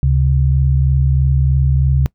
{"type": "tone pair together", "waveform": "sine", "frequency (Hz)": [71.09, 134.2], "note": ["C#2", "C3"], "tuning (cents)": [44, 44], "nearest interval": "major seventh", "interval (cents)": 1100, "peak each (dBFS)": -13, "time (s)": [0.03, 2.06], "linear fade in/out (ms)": 0, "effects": ["noise-tail reverb RT60 0.1 s tail -22 dB re dry"]}